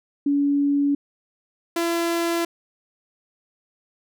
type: tone pair in turn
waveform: sine / sawtooth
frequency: 284.3 / 338.1 Hz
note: C#4 / E4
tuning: +44 / +44 cents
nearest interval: minor third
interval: 300 cents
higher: second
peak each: -17 dBFS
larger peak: neither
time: 0.26-0.95 / 1.76-2.45 s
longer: neither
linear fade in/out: 5 ms
effects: none